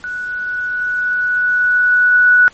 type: tone with level ramp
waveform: sine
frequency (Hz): 1475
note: F#6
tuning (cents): -6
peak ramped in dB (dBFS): -21 to -5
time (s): 0.04-2.48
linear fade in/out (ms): 0
effects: pink hiss -44 dBFS RMS until 2.53 s + MP3 32 kbps